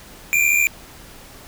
square tone pair together, 2349 / 2423 Hz, D7 / D#7, 0 / -47 cents, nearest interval minor second, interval 53 cents, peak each -18 dBFS, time 0.33-0.67 s, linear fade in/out 0 ms, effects pink hiss -42 dBFS RMS until 1.47 s

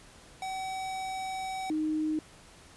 square / sine tone pair in turn, 760 / 309.9 Hz, F#5 / D#4, +46 / -7 cents, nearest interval octave + major third, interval 1553 cents, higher first, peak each -34 / -27 dBFS, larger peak second, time 0.42-1.7 / 1.7-2.19 s, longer first, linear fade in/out 2 ms, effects pink hiss -54 dBFS RMS until 2.76 s + resampled to 24000 Hz

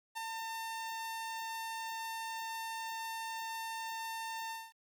sawtooth tone with ADSR envelope, 902 Hz, A5, 43 cents sharp, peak -32 dBFS, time 0.15-4.73 s, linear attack 26 ms, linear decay 3 ms, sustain -3 dB, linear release 230 ms, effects 11-bit

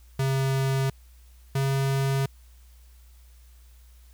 square tone pair in turn, 134.5 / 136.06 Hz, C3 / C#3, +48 / -32 cents, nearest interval unison, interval 20 cents, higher second, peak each -23 / -23 dBFS, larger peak neither, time 0.19-0.9 / 1.55-2.26 s, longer neither, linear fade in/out 5 ms, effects added 60 Hz sine -49 dBFS peak until 4.13 s + white hiss -62 dBFS RMS until 4.13 s

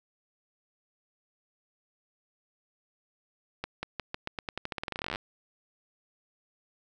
accelerating click train, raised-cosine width 0.3 ms, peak -17 dBFS, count 26, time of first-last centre 3.64-5.159 s, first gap 190 ms, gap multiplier 0.88, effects none

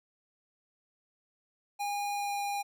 square tone with pitch glide, 815 to 809.4 Hz, G#5 to G#5, -33 to -45 cents, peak -32 dBFS, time 1.79-2.63 s, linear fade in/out 20 ms, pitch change -12 cents, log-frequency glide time 2.14-2.32 s, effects none

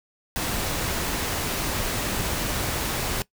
pink noise, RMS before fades -27 dBFS, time 0.36-3.22 s, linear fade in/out 0 ms, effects noise-tail reverb RT60 0.1 s tail -20 dB re dry

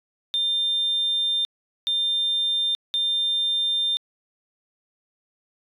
sine tone bursts at uneven times, 3600 Hz, A7, 39 cents sharp, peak -19 dBFS, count 3, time 0.34-1.45 / 1.87-2.75 / 2.94-3.97 s, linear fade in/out 0 ms, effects tanh soft clip ceiling -17 dBFS

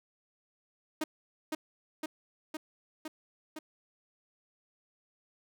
sawtooth tone with echo, 311.1 Hz, D#4, in tune, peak -26 dBFS, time 1.01-1.04 s, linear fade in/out 5 ms, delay 510 ms, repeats 5, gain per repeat -2 dB, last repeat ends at 3.59 s, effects none

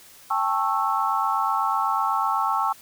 sine chord, A dominant seventh, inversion third, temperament just, 792 / 880 / 1100 / 1320 Hz, G5 / A5 / C#6 / E6, +18 / 0 / -14 / +2 cents, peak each -27 / -26 / -25 / -26 dBFS, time 0.3-2.73 s, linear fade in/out 10 ms, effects white hiss -49 dBFS RMS until 2.81 s

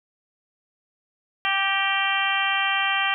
harmonic tone with a mistuned harmonic, 392 Hz, G4, in tune, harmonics 2 / 3 / 4 / 5 / 6 / 7 / 8, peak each -28 / -28 / -28 / -28 / -28 / -28 / -28 dBFS, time 1.45-3.14 s, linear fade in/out 0 ms, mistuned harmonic 5, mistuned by -32 cents, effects none

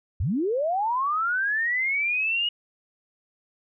sine linear sweep, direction up, 63.1 to 2900 Hz, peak -22 dBFS, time 0.2-2.49 s, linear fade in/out 5 ms, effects none

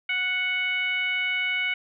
sine tone with frequency modulation, 2217 Hz, C#7, in tune, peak -23 dBFS, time 0.09-1.74 s, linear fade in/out 5 ms, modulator 741 Hz, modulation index 0.78, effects none

